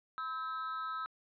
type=tone with amplitude modulation; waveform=triangle; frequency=1296 Hz; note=E6; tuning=30 cents flat; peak=-31 dBFS; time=0.18-1.06 s; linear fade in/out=0 ms; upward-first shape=sine; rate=283 Hz; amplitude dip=75%; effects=resampled to 11025 Hz